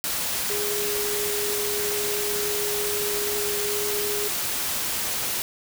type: tone in noise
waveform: sine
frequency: 413.4 Hz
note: G#4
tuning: 8 cents flat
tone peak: -28 dBFS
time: 0.5-4.28 s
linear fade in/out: 0 ms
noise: white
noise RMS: -27 dBFS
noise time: 0.04-5.42 s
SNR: -4 dB
effects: none